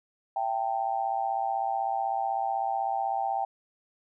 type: tone with amplitude modulation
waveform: sine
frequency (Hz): 784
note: G5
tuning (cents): 0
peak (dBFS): -22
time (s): 0.36-3.45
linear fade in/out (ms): 5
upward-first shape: sine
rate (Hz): 116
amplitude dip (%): 90
effects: none